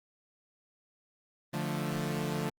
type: chord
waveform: sawtooth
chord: D minor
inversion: none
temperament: equal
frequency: 146.83 / 174.61 / 220 Hz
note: D3 / F3 / A3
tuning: 0 / 0 / 0 cents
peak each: -31 / -32 / -33 dBFS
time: 1.53-2.5 s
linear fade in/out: 10 ms
effects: Opus 32 kbps